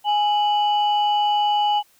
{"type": "tone pair together", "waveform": "sine", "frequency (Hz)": [830.6, 2964], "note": ["G#5", "F#7"], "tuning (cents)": [0, 2], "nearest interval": "octave + minor seventh", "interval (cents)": 2202, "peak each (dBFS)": [-16, -25], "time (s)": [0.04, 1.83], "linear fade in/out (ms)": 50, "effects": ["tanh soft clip ceiling -11 dBFS", "white hiss -58 dBFS RMS until 1.99 s"]}